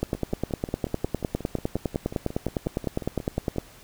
two click trains, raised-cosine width 2 ms, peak -21 / -11 dBFS, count 20 / 36, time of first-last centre 0.15-3.561 / 0.03-3.583 s, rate 5.57 / 9.85 Hz, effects pink hiss -50 dBFS RMS until 3.83 s

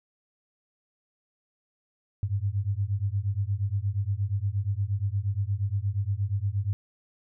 sine beating tone pair, 96 / 104.5 Hz, G2 / G#2, -36 / +11 cents, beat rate 8.5 Hz, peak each -28 dBFS, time 2.23-6.73 s, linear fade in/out 0 ms, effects none

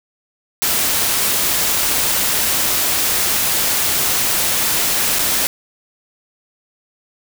white noise with dropouts, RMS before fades -17 dBFS, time 0.62-5.47 s, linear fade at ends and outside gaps 0 ms, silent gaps 5.187-5.192 s, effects none

